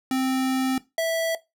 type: tone pair in turn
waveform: square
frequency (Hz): 261.6 / 656.5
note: C4 / E5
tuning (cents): 0 / -7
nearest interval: octave + major third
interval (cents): 1593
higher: second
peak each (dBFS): -22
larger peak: neither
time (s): 0.11-0.78 / 0.98-1.35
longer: first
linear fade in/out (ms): 2
effects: noise-tail reverb RT60 0.2 s tail -17 dB re dry